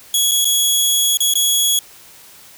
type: tone with dropouts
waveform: 15% pulse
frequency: 3346 Hz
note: G#7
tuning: 12 cents sharp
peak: -6 dBFS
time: 0.14-1.79 s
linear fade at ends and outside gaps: 2 ms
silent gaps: 0.312-0.316 / 0.446-0.453 / 1.172-1.204 / 1.338-1.354 s
effects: white hiss -43 dBFS RMS until 2.57 s